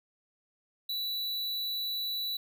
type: tone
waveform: square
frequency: 3950 Hz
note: B7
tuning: in tune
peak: -32 dBFS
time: 0.89-2.37 s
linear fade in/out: 5 ms
effects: none